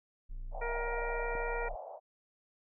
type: tone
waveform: triangle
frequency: 30 Hz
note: B0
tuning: 49 cents flat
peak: -36 dBFS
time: 0.29-1.76 s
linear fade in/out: 20 ms
type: band-pass noise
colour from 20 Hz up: pink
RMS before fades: -44 dBFS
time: 0.51-2 s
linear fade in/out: 50 ms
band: 580 to 800 Hz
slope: 48 dB/octave
type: harmonic tone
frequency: 471.3 Hz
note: A#4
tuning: 19 cents sharp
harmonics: 1 / 2 / 3 / 4 / 5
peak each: -37 / -40 / -42 / -43 / -44 dBFS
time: 0.61-1.69 s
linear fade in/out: 10 ms
type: click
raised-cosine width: 2 ms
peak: -34 dBFS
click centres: 1.353 s
effects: none